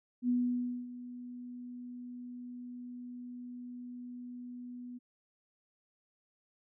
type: tone with ADSR envelope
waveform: sine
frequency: 245.8 Hz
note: B3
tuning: 8 cents flat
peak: -26 dBFS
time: 0.22-4.99 s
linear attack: 67 ms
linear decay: 580 ms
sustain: -16 dB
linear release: 21 ms
effects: none